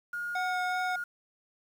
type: tone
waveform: sine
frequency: 1428 Hz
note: F6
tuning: 38 cents sharp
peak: -32 dBFS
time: 0.13-1.04 s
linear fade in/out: 5 ms
type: tone with vibrato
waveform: square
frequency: 735 Hz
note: F#5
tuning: 12 cents flat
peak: -31 dBFS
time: 0.35-0.96 s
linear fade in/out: 5 ms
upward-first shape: sine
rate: 2.7 Hz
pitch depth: 9 cents each way
effects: low-pass 6000 Hz 12 dB/octave + 9-bit